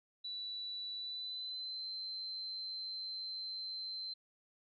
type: tone with pitch glide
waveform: sine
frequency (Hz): 3951 to 4097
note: B7 to C8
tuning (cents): 0 to -37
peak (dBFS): -40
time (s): 0.24-4.14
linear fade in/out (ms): 10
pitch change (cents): +63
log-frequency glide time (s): 0.96-1.86
effects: none